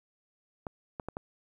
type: clicks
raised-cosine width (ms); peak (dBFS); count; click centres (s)
1; -22; 4; 0.668 / 0.998 / 1.086 / 1.169
effects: 10-bit